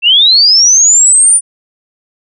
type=linear sweep; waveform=sine; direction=up; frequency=2637 to 9460 Hz; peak=-3 dBFS; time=0.02-1.41 s; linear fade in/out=50 ms; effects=none